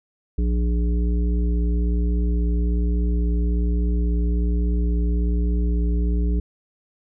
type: harmonic tone with a mistuned harmonic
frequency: 59.4 Hz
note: A#1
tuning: 33 cents sharp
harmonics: 1 / 3 / 5 / 7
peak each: -18 / -28 / -32 / -35 dBFS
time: 0.38-6.4 s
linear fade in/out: 5 ms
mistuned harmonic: 1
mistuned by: -35 cents
effects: none